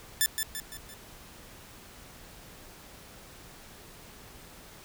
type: tone with echo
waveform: 5% pulse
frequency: 1760 Hz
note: A6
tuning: in tune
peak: -11 dBFS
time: 0.21-0.26 s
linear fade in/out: 0 ms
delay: 170 ms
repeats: 4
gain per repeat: -6 dB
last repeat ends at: 0.94 s
effects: pink hiss -50 dBFS RMS until 4.84 s